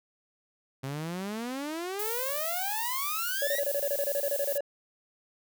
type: exponential sweep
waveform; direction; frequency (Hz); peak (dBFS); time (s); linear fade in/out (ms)
sawtooth; up; 130.81 to 1975.5; -29; 0.83-3.6; 10
type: noise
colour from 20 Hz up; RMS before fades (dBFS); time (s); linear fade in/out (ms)
violet; -34; 1.99-4.58; 5
type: tone bursts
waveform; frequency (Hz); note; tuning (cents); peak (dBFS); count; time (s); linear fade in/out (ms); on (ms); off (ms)
triangle; 567; C#5; +39; -25; 15; 3.42-4.607; 2; 53; 28
effects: none